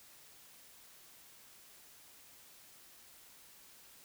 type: silence
effects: white hiss -59 dBFS RMS until 4.04 s